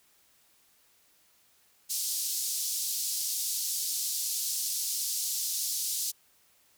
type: band-pass noise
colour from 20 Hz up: pink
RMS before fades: -32 dBFS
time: 1.89-6.12 s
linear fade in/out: 20 ms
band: 4700 to 16000 Hz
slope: 24 dB/octave
effects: white hiss -65 dBFS RMS until 6.77 s